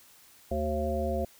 harmonic tone with a mistuned harmonic, 75.4 Hz, D2, 46 cents sharp, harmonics 1 / 3 / 5 / 7 / 9, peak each -32 / -35 / -36 / -33 / -33 dBFS, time 0.51-1.25 s, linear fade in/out 5 ms, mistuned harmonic 7, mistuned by +30 cents, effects white hiss -57 dBFS RMS until 1.39 s

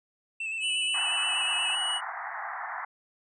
triangle tone with vibrato, 2637 Hz, E7, in tune, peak -29 dBFS, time 0.4-1.75 s, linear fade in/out 5 ms, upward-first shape square, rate 8.4 Hz, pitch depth 30 cents each way
square tone with pitch glide, 2960 to 2931 Hz, F#7 to F#7, 0 to -17 cents, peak -28 dBFS, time 0.6-2.01 s, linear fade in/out 50 ms, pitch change -17 cents, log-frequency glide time 1.29-1.42 s
pink band-pass noise, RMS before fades -36 dBFS, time 0.94-2.85 s, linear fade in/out 5 ms, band 700 to 2000 Hz, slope 96 dB/octave
effects resampled to 24000 Hz

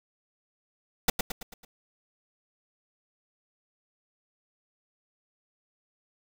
pink noise with echo, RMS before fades -21 dBFS, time 1.08-1.1 s, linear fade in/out 5 ms, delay 110 ms, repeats 5, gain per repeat -6 dB, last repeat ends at 1.65 s, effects none

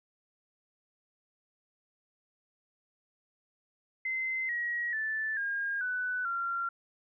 sine tone with pitch steps, 2064 / 1903.7 / 1755.8 / 1619.4 / 1493.6 / 1377.6 Hz, C7 / A#6 / A6 / G#6 / F#6 / F6, -24 / +36 / -4 / -44 / +16 / -24 cents, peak -30 dBFS, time 4.05-6.69 s, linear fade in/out 5 ms, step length 440 ms, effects none

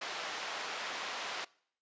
pink band-pass noise, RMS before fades -40 dBFS, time 0.01-1.45 s, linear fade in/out 10 ms, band 720 to 4700 Hz, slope 12 dB/octave, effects noise-tail reverb RT60 0.6 s tail -23 dB re dry + resampled to 16000 Hz

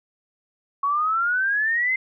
sine exponential sweep, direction up, 1106 to 2093 Hz, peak -19 dBFS, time 0.83-1.96 s, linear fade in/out 5 ms, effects none

